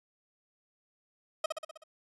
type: tone with echo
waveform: 30% pulse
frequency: 631 Hz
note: D#5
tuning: 24 cents sharp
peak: -24 dBFS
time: 1.44-1.46 s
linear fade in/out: 5 ms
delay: 63 ms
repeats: 6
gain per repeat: -4 dB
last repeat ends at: 1.838 s
effects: resampled to 24000 Hz